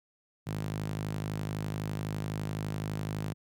sawtooth tone with high-pass filter, 51.91 Hz, G#1, in tune, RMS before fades -35 dBFS, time 0.46-3.34 s, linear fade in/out 20 ms, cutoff 130 Hz, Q 2.7, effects none

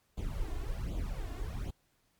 brown noise with flanger, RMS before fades -36 dBFS, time 0.17-1.71 s, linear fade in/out 10 ms, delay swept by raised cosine 0.27 to 2.87 ms, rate 1.3 Hz, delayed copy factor +0.85, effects pink hiss -73 dBFS RMS until 2.19 s + MP3 96 kbps

